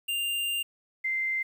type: tone pair in turn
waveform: square / sine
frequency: 2794 / 2083 Hz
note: F7 / C7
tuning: 0 / -8 cents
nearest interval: perfect fourth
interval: 508 cents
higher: first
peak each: -28 / -26 dBFS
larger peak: second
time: 0.08-0.63 / 1.04-1.43 s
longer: first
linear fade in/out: 10 ms
effects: 10-bit